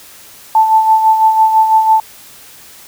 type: tone with tremolo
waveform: sine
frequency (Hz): 880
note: A5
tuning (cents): 0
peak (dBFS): -4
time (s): 0.55-2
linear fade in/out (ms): 2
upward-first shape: sine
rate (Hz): 6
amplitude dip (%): 55
effects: white hiss -38 dBFS RMS until 2.87 s